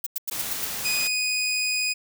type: noise bursts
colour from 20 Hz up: violet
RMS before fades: -27 dBFS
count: 6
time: 0.04-0.65 s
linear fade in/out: 5 ms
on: 25 ms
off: 92 ms
type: noise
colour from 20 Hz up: white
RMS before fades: -31 dBFS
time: 0.31-1.08 s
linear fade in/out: 10 ms
type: tone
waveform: 20% pulse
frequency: 2489 Hz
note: D#7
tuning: in tune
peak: -18 dBFS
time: 0.84-1.94 s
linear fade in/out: 20 ms
effects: none